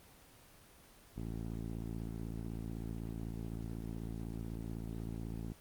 10% pulse tone with low-pass filter, 56 Hz, A1, 31 cents sharp, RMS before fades -41 dBFS, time 1.16-5.53 s, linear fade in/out 10 ms, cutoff 420 Hz, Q 0.59, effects pink hiss -60 dBFS RMS until 5.6 s + Opus 24 kbps

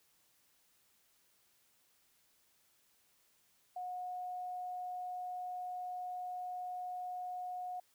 sine tone, 726 Hz, F#5, 33 cents flat, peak -39 dBFS, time 3.76-7.8 s, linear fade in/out 5 ms, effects white hiss -72 dBFS RMS until 7.94 s

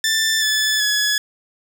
15% pulse tone with pitch steps, 1773 / 1732.5 / 1692.9 Hz, A6 / A6 / G#6, +13 / -27 / +33 cents, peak -10 dBFS, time 0.04-1.18 s, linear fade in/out 2 ms, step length 380 ms, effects none

